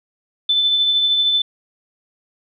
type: tone with tremolo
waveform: sine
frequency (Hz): 3520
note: A7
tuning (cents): 0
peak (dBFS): -12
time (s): 0.49-1.42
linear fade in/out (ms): 5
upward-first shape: triangle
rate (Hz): 13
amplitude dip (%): 35
effects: none